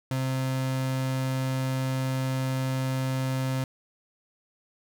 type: tone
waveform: 35% pulse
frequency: 131.3 Hz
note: C3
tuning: 6 cents sharp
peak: -24 dBFS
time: 0.11-3.64 s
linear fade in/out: 2 ms
effects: none